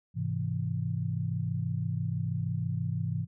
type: chord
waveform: sine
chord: Ab augmented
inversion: none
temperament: equal with one note detuned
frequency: 103.83 / 129.98 / 164.81 Hz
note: Ab2 / C3 / E3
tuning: 0 / -11 / 0 cents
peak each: -33 dBFS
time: 0.14-3.27 s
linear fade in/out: 50 ms
effects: none